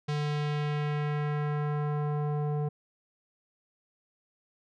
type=tone with low-pass filter sweep; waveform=square; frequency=148.2 Hz; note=D3; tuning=16 cents sharp; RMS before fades=-30 dBFS; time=0.08-2.69 s; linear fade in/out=10 ms; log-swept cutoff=4700 to 670 Hz; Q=1.2; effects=none